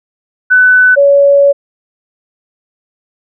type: tone pair in turn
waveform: sine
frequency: 1500 / 563.3 Hz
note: F#6 / C#5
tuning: +23 / +28 cents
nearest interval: octave + perfect fourth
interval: 1695 cents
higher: first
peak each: -3 dBFS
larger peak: neither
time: 0.5-0.96 / 0.96-1.53 s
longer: second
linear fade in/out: 20 ms
effects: none